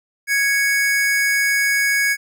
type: tone pair together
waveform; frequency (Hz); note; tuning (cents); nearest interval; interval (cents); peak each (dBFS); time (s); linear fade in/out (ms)
square; 1661.2 / 2223; G#6 / C#7; 0 / +4; perfect fourth; 504; -19; 0.27-2.17; 50
effects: none